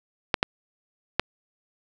clicks, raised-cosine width 0.3 ms, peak -3 dBFS, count 3, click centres 0.342 / 0.429 / 1.196 s, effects none

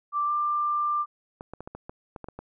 sine tone with pitch glide, 1174.7 to 1187.7 Hz, D6 to D6, 0 to +19 cents, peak -23 dBFS, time 0.12-1.06 s, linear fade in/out 50 ms, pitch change +19 cents, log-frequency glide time 0.26-0.31 s
clicks, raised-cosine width 1 ms, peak -24 dBFS, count 10, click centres 1.409 / 1.536 / 1.606 / 1.675 / 1.75 / 1.895 / 2.162 / 2.243 / 2.286 / 2.39 s
effects none

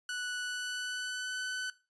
sawtooth tone with pitch glide, 1480 to 1505.9 Hz, F#6 to F#6, 0 to +30 cents, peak -31 dBFS, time 0.09-1.7 s, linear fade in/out 2 ms, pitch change +30 cents, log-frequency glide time 0.42-1.41 s, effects noise-tail reverb RT60 0.3 s tail -18 dB re dry + resampled to 22050 Hz

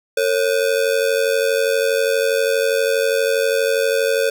square ring-modulated tone, 500 Hz, B4, 21 cents sharp, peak -13 dBFS, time 0.17-4.3 s, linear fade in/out 5 ms, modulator 46.2 Hz, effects none

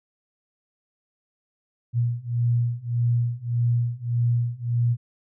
sine beating tone pair, 118.4 / 120.1 Hz, A#2 / B2, +27 / -48 cents, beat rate 1.7 Hz, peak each -24 / -23 dBFS, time 1.93-4.97 s, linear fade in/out 50 ms, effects none

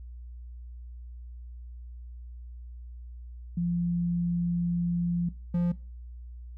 sine / triangle tone pair in turn, 173.2 / 174.3 Hz, F3 / F3, -14 / -3 cents, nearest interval unison, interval 11 cents, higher second, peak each -25 / -21 dBFS, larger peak second, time 3.57-5.29 / 5.54-5.72 s, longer first, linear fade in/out 5 ms, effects noise-tail reverb RT60 0.3 s tail -19 dB re dry + added 60 Hz sine -40 dBFS peak until 6.57 s

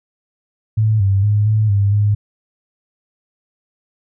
sine tone with pitch steps, 108.9 / 97.9 / 104.4 / 108 / 100.4 / 103.7 Hz, A2 / G2 / G#2 / A2 / G2 / G#2, -17 / -2 / +10 / -32 / +42 / -2 cents, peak -11 dBFS, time 0.77-2.15 s, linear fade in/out 10 ms, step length 230 ms, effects none

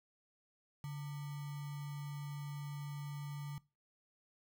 sine tone with sample-and-hold, 144 Hz, D3, 34 cents flat, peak -40 dBFS, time 0.84-3.58 s, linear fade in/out 0 ms, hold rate 1050 Hz, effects noise-tail reverb RT60 0.3 s tail -22 dB re dry

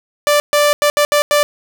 sawtooth tone bursts at uneven times, 587.3 Hz, D5, in tune, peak -6 dBFS, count 6, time 0.27-0.4 / 0.53-0.73 / 0.82-0.9 / 0.97-1.05 / 1.12-1.22 / 1.31-1.43 s, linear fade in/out 0 ms, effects none

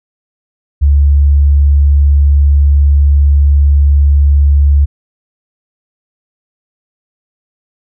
sine tone, 71.3 Hz, C#2, 49 cents sharp, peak -4 dBFS, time 0.81-4.86 s, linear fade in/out 20 ms, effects none

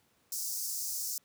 pink high-pass noise, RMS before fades -36 dBFS, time 0.32-1.18 s, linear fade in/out 2 ms, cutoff 5100 Hz, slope 48 dB/octave, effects pink hiss -70 dBFS RMS until 1.24 s + high-pass 100 Hz 12 dB/octave

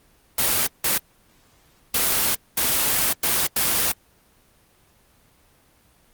white noise bursts at uneven times, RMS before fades -20 dBFS, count 6, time 0.38-0.67 / 0.84-0.98 / 1.94-2.35 / 2.57-3.13 / 3.23-3.47 / 3.56-3.92 s, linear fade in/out 5 ms, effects pink hiss -58 dBFS RMS until 6.13 s + Opus 24 kbps

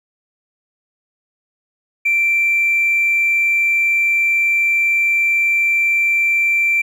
sine tone with hard clipping, 2349 Hz, D7, in tune, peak -13 dBFS, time 2.05-6.82 s, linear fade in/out 10 ms, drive 1 dB, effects none

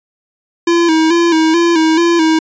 square tone with vibrato, 329.6 Hz, E4, in tune, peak -9 dBFS, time 0.67-2.39 s, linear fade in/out 5 ms, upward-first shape square, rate 2.3 Hz, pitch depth 58 cents each way, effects resampled to 16000 Hz

